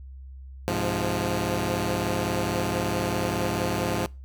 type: chord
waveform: 10% pulse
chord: F minor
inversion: first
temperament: equal with one note detuned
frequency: 103.83 / 128.34 / 174.61 Hz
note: Ab2 / C3 / F3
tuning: 0 / -33 / 0 cents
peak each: -20 / -24 / -20 dBFS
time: 0.68-4.06 s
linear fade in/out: 0 ms
effects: noise-tail reverb RT60 0.3 s tail -24 dB re dry + added 66 Hz sine -39 dBFS peak until 4.24 s